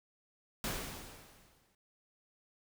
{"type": "noise with exponential decay", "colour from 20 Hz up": "pink", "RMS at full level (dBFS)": -35, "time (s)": [0.64, 1.75], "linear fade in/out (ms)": 2, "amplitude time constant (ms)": 240, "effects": []}